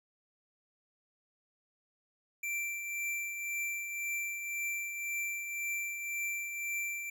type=tone with tremolo; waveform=square; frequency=2349 Hz; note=D7; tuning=in tune; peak=-33 dBFS; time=2.43-7.1 s; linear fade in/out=5 ms; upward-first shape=triangle; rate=1.9 Hz; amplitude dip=50%; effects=none